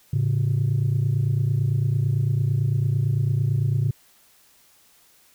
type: tone pair together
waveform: sine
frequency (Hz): 109.2 / 138.14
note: A2 / C#3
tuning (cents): -13 / -6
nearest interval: major third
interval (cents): 407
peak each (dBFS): -20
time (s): 0.13-3.91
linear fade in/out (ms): 5
effects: tanh soft clip ceiling -15 dBFS + white hiss -57 dBFS RMS until 5.34 s